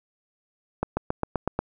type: accelerating click train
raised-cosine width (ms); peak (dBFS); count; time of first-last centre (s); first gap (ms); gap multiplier
1; -10; 7; 0.83-1.59; 140; 0.96
effects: none